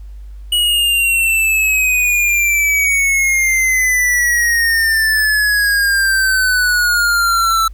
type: exponential sweep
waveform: square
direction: down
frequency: 2923 to 1321 Hz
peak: -12 dBFS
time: 0.52-7.68 s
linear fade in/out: 5 ms
effects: added 50 Hz sine -29 dBFS peak until 7.73 s + pink hiss -57 dBFS RMS until 7.73 s